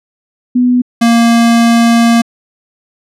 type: tone pair in turn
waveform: sine / square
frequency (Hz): 247.6 / 232.7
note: B3 / A#3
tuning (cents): +5 / -3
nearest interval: minor second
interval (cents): 108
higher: first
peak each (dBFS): -6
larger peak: neither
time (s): 0.55-0.82 / 1.01-2.22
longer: second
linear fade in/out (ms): 10
effects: low-pass 10000 Hz 12 dB/octave